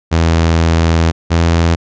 sawtooth tone pair in turn, 82.41 / 83.61 Hz, E2 / E2, 0 / +25 cents, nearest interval unison, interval 25 cents, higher second, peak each -5 dBFS, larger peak neither, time 0.11-1.12 / 1.3-1.76 s, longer first, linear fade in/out 20 ms, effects resampled to 16000 Hz

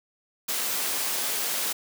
white high-pass noise, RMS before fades -28 dBFS, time 0.48-1.73 s, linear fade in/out 10 ms, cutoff 250 Hz, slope 12 dB/octave, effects none

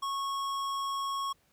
sine tone with tanh clipping, 1100 Hz, C#6, 14 cents flat, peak -33 dBFS, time 0.02-1.33 s, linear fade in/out 10 ms, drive 17 dB, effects pink hiss -69 dBFS RMS until 1.52 s

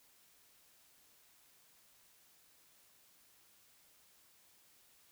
silence, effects white hiss -67 dBFS RMS until 5.11 s

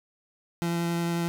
30% pulse tone with vibrato, 170.1 Hz, F3, 45 cents flat, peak -23 dBFS, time 0.62-1.28 s, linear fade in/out 0 ms, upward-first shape triangle, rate 11 Hz, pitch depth 10 cents each way, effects none

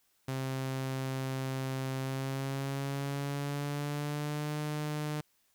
sawtooth tone with pitch glide, 132.5 to 150.45 Hz, C3 to D3, +22 to +42 cents, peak -29 dBFS, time 0.28-5.21 s, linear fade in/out 5 ms, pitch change +220 cents, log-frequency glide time 1.97-4.56 s, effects white hiss -72 dBFS RMS until 5.54 s

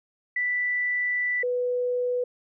sine tone pair in turn, 1975.5 / 493.9 Hz, B6 / B4, 0 / 0 cents, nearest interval 2 octaves, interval 2400 cents, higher first, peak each -23 dBFS, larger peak neither, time 0.36-1.43 / 1.43-2.24 s, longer first, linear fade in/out 5 ms, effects none

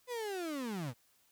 35% pulse linear sweep, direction down, 507 to 110 Hz, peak -35 dBFS, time 0.07-0.94 s, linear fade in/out 50 ms, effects white hiss -70 dBFS RMS until 1.31 s

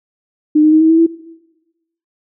sine tone with pitch steps, 303.5 / 308.8 / 314.2 / 319.7 / 325.3 / 331 Hz, D#4 / D#4 / D#4 / D#4 / E4 / E4, -43 / -13 / +17 / +47 / -23 / +7 cents, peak -6 dBFS, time 0.55-1.066 s, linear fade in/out 10 ms, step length 86 ms, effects noise-tail reverb RT60 1.0 s tail -18 dB re dry

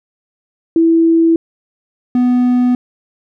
sine / triangle tone pair in turn, 329.6 / 247.7 Hz, E4 / B3, 0 / +5 cents, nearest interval perfect fourth, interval 495 cents, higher first, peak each -7 / -7 dBFS, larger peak neither, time 0.76-1.36 / 2.15-2.75 s, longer neither, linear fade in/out 2 ms, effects none

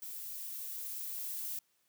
violet noise with level ramp, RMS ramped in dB -44 to -39 dBFS, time 0.02-1.59 s, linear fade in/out 2 ms, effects white hiss -75 dBFS RMS until 1.88 s + high-pass 80 Hz 12 dB/octave

